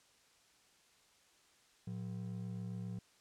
triangle ring-modulated tone, 146.83 Hz, D3, in tune, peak -35 dBFS, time 1.87-2.99 s, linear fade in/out 5 ms, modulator 33.8 Hz, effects white hiss -68 dBFS RMS until 3.2 s + low-pass 8000 Hz 12 dB/octave

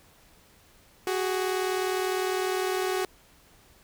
sawtooth tone pair together, 371.9 / 411.8 Hz, F#4 / G#4, +9 / -15 cents, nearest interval major second, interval 176 cents, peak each -23 / -28 dBFS, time 1.07-3.05 s, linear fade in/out 2 ms, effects pink hiss -58 dBFS RMS until 3.83 s

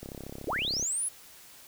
click train, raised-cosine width 2 ms, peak -27 dBFS, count 28, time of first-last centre 0.03-0.826 s, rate 33.9 Hz
sine linear sweep, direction up, 174.61 to 10930 Hz, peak -28 dBFS, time 0.47-1.09 s, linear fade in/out 10 ms
effects white hiss -52 dBFS RMS until 1.67 s

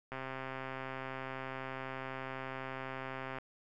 click train, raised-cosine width 0.5 ms, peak -26 dBFS, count 432, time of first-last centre 0.12-3.385 s, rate 132 Hz, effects none

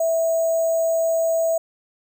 sine tone with sample-and-hold, 656 Hz, E5, 9 cents flat, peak -17 dBFS, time 0-1.58 s, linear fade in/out 5 ms, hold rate 7350 Hz, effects none

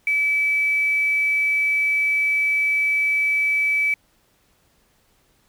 sine tone with quantisation, 2300 Hz, D7, 37 cents flat, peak -17 dBFS, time 0.07-3.94 s, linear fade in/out 2 ms, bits 7, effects pink hiss -62 dBFS RMS until 5.48 s

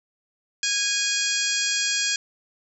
harmonic tone with a mistuned harmonic, 822 Hz, G#5, 18 cents flat, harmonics 2 / 3 / 4 / 5 / 6 / 7 / 8 / 9, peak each -30 / -30 / -30 / -30 / -30 / -30 / -30 / -30 dBFS, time 0.63-2.16 s, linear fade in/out 2 ms, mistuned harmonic 5, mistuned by +94 cents, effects none

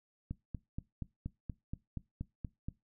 click train, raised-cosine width 5 ms, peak -26 dBFS, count 11, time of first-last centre 0.31-2.685 s, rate 4.21 Hz, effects noise-tail reverb RT60 0.2 s tail -20 dB re dry

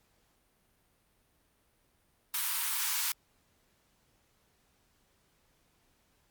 white high-pass noise, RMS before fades -32 dBFS, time 2.34-3.12 s, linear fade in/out 2 ms, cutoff 870 Hz, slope 96 dB/octave, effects pink hiss -71 dBFS RMS until 6.3 s + Opus 48 kbps

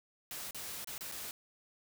white noise with dropouts, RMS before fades -43 dBFS, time 0.31-1.31 s, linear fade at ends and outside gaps 1 ms, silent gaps 0.509-0.546 / 0.845-0.873 / 0.98-1.008 / 1.116-1.121 s, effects none

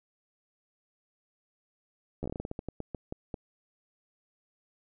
slowing click train, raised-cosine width 2 ms, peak -22 dBFS, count 16, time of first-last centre 2.23-3.342 s, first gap 12 ms, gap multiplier 1.23, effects none

